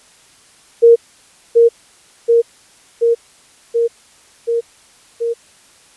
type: tone with echo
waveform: sine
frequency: 466.2 Hz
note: A#4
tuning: in tune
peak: -3 dBFS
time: 0.82-0.96 s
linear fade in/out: 20 ms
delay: 730 ms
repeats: 6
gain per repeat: -2 dB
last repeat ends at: 5.34 s
effects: white hiss -48 dBFS RMS until 5.96 s + resampled to 24000 Hz